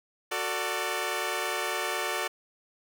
10% pulse chord, D major, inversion first, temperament equal with one note detuned, 370 / 447.9 / 587.3 Hz, F#4 / A4 / D5, 0 / +31 / 0 cents, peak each -25 dBFS, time 0.31-2.28 s, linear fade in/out 10 ms, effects none

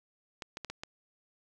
clicks, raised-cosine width 0.2 ms, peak -22 dBFS, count 5, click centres 0.422 / 0.571 / 0.647 / 0.7 / 0.835 s, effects none

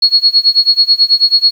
sine tone with tremolo, 4331 Hz, C#8, 41 cents flat, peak -3 dBFS, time 0.02-1.51 s, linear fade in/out 5 ms, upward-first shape sine, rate 9.2 Hz, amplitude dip 95%, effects 7-bit

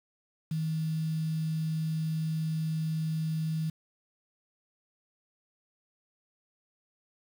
sine tone with quantisation, 158.8 Hz, D#3, 36 cents sharp, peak -28 dBFS, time 0.51-3.7 s, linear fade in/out 5 ms, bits 8, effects none

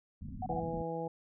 white low-pass noise, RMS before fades -43 dBFS, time 0.21-0.82 s, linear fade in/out 5 ms, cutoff 260 Hz, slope 96 dB/octave
click, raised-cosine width 5 ms, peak -34 dBFS, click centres 0.287 s
sine tone bursts, 745 Hz, F#5, 12 cents sharp, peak -34 dBFS, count 3, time 0.42-0.602 s, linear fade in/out 5 ms, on 42 ms, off 28 ms
harmonic tone, 164.9 Hz, E3, 1 cent sharp, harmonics 1 / 2 / 3 / 4 / 5, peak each -41 / -43 / -38 / -45 / -41 dBFS, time 0.49-1.08 s, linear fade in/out 5 ms
effects none

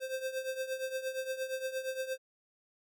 square tone with tremolo, 523.3 Hz, C5, in tune, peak -32 dBFS, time 0-2.18 s, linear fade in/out 50 ms, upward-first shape triangle, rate 8.6 Hz, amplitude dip 80%, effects none

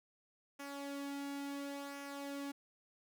sawtooth tone with flanger, 281.1 Hz, C#4, 24 cents sharp, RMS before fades -44 dBFS, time 0.59-2.52 s, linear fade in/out 10 ms, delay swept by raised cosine 0.24 to 1.94 ms, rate 0.71 Hz, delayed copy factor -0.5, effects none

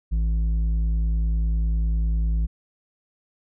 square tone with low-pass filter, 55 Hz, A1, in tune, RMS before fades -22 dBFS, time 0.11-2.47 s, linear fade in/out 20 ms, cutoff 120 Hz, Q 1.4, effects none

